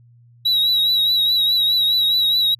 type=tone with vibrato; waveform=triangle; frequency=3872 Hz; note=B7; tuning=35 cents flat; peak=-13 dBFS; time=0.45-2.55 s; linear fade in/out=10 ms; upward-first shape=triangle; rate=4.8 Hz; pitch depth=55 cents each way; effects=added 119 Hz sine -47 dBFS peak until 2.59 s